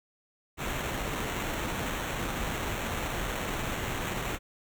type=noise with sample-and-hold; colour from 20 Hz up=pink; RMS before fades=-33 dBFS; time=0.57-4.39 s; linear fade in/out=50 ms; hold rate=4900 Hz; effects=none